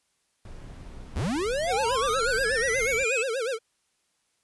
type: noise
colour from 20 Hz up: brown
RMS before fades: -41 dBFS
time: 0.45-3.04 s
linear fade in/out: 2 ms
type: linear sweep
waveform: square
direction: up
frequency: 39.94 to 2637 Hz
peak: -26 dBFS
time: 1.15-3.24 s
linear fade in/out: 20 ms
type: tone with vibrato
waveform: square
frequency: 489.8 Hz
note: B4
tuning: 14 cents flat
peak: -27 dBFS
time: 1.66-3.59 s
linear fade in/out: 50 ms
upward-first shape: sine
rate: 8.3 Hz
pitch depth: 200 cents each way
effects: white hiss -72 dBFS RMS until 4.43 s + resampled to 24000 Hz